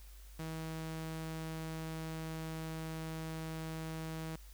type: tone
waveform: sawtooth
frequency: 160.3 Hz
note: E3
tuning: 48 cents flat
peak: -36 dBFS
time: 0.39-4.36 s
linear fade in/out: 5 ms
effects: added 50 Hz sine -51 dBFS peak until 4.53 s + white hiss -62 dBFS RMS until 4.53 s